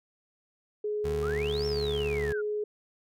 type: tone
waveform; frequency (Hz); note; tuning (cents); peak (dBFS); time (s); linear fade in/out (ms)
sine; 420.3; G#4; +21; -28; 0.84-2.64; 5
type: tone with pitch glide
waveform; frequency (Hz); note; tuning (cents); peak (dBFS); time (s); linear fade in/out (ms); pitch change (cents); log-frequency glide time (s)
25% pulse; 74.7 to 72.95; D2 to D2; +30 to -11; -29; 1.04-2.33; 10; -41; 1.26-1.62
type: exponential two-way sweep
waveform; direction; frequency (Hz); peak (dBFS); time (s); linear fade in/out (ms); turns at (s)
sine; up then down; 1142 to 5570 to 1375; -36; 1.22-2.42; 20; 1.66
effects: none

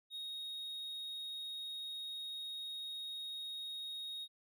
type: tone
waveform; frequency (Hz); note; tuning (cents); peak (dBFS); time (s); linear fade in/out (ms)
triangle; 3746; A#7; +8; -40; 0.1-4.28; 50
effects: none

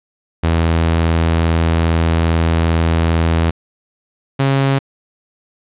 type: tone pair in turn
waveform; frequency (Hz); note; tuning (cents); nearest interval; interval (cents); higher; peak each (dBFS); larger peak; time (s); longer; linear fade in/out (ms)
sawtooth; 82.41 / 136.53; E2 / C#3; 0 / -26; major sixth; 874; second; -8; neither; 0.43-3.51 / 4.39-4.79; first; 10
effects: resampled to 8000 Hz + 8-bit

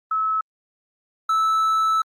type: tone pair in turn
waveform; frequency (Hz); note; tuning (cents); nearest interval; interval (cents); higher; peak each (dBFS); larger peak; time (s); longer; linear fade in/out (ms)
sine / triangle; 1297 / 1310.6; E6 / E6; -28 / -10; unison; 18; second; -19 / -15; second; 0.11-0.41 / 1.29-2.02; second; 5
effects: Opus 48 kbps

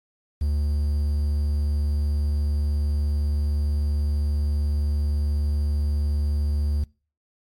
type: tone with quantisation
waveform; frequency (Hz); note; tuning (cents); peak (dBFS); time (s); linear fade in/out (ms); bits
triangle; 73.1; D2; -7; -18; 0.41-6.84; 5; 8
effects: noise-tail reverb RT60 0.4 s tail -25 dB re dry + MP3 64 kbps

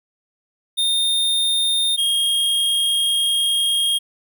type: tone pair in turn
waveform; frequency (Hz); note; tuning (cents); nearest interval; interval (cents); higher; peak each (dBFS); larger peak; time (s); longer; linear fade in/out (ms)
square; 3645 / 3247; A#7 / G#7; -40 / -40; major second; 200; first; -17; neither; 0.77-1.97 / 1.97-3.99; second; 20
effects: none

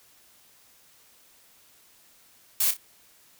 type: noise with echo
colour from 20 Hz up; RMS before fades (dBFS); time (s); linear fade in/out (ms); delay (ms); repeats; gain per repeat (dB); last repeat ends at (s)
blue; -23; 2.6-2.71; 5; 30; 2; -10; 2.77
effects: white hiss -58 dBFS RMS until 3.39 s

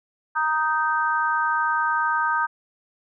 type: chord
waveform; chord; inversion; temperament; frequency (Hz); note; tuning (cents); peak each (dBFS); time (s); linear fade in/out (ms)
sine; Eb major; second; just; 933.4 / 1244.5 / 1555.6; Bb5 / Eb6 / G6; +2 / 0 / -14; -24; 0.35-2.47; 20
effects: none

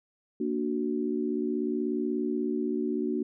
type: chord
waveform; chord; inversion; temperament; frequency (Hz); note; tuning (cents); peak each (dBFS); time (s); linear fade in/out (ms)
sine; Bb augmented; none; equal; 233.1 / 293.7 / 370; Bb3 / D4 / F#4; 0 / 0 / 0; -31; 0.4-3.23; 5
effects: none

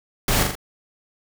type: noise with echo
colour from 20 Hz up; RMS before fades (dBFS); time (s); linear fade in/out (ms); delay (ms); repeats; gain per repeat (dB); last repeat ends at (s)
pink; -20; 0.28-0.43; 2; 41; 3; -4; 0.553
effects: none

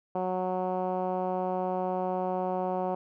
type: tone with low-pass filter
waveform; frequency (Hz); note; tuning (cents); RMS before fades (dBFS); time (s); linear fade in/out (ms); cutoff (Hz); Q
10% pulse; 184; F#3; -9; -30; 0.15-2.95; 5; 770; 1.9
effects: none

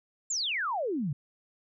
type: exponential sweep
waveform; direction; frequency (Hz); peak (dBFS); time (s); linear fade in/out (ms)
sine; down; 7580 to 130; -28; 0.3-1.13; 5
effects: none

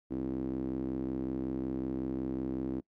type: tone with band-pass filter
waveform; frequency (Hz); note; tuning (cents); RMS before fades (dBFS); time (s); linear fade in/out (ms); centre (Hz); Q
sawtooth; 65.41; C2; 0; -35; 0.1-2.81; 20; 300; 5.1
effects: noise-tail reverb RT60 0.1 s tail -22 dB re dry

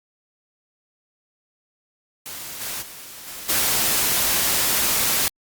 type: noise with level steps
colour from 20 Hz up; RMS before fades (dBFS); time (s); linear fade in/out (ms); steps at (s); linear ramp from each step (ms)
white; -34 / -29 / -39 / -35 / -20; 2.26-5.28; 0; 2.6 / 2.81 / 3.26 / 3.48; 20
effects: Opus 48 kbps

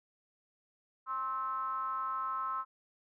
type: ring-modulated tone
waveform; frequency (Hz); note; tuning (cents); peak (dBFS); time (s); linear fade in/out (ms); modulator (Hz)
triangle; 123.8; B2; +5; -28; 1.06-2.65; 50; 1180
effects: none

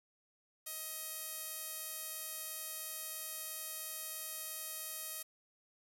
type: tone with band-pass filter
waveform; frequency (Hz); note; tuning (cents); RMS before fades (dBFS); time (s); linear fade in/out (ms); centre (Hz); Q
sawtooth; 631; D#5; +24; -44; 0.66-5.23; 10; 12000; 1.5
effects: none

